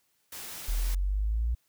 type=noise; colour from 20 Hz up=white; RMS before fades=-41 dBFS; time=0.32-0.95 s; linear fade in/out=5 ms
type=linear sweep; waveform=sine; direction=up; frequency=38.61 to 59.6 Hz; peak=-25 dBFS; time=0.68-1.55 s; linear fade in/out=10 ms
effects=white hiss -72 dBFS RMS until 1.68 s